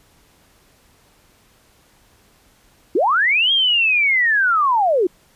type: linear two-way sweep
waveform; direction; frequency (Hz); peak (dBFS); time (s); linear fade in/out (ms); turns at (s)
sine; up then down; 291.9 to 3273 to 330.7; -13; 2.95-5.07; 5; 3.52
effects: pink hiss -55 dBFS RMS until 5.35 s + resampled to 32000 Hz